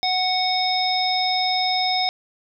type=harmonic tone; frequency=740 Hz; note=F#5; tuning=in tune; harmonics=1 / 3 / 5 / 7; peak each=-22 / -28 / -25 / -24 dBFS; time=0.03-2.09 s; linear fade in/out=0 ms; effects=none